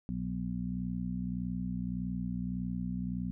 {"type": "harmonic tone with a mistuned harmonic", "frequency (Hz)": 61.7, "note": "B1", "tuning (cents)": -1, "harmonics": [1, 2, 3, 4], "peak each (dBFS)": [-42, -41, -35, -39], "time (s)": [0.09, 3.31], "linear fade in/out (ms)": 0, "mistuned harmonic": 1, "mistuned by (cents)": 62, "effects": []}